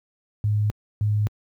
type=tone pair in turn; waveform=sine; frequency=105.1 / 105.1 Hz; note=G#2 / G#2; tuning=+21 / +21 cents; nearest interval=unison; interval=0 cents; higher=neither; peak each=-18 dBFS; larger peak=neither; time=0.44-0.7 / 1.01-1.27 s; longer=neither; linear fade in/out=0 ms; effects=high-pass 60 Hz 12 dB/octave + 10-bit